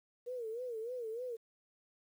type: tone with vibrato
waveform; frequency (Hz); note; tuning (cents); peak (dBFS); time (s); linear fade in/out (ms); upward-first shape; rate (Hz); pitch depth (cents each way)
sine; 471.3; A#4; +19; -38; 0.26-1.37; 20; sine; 3.3; 130
effects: 11-bit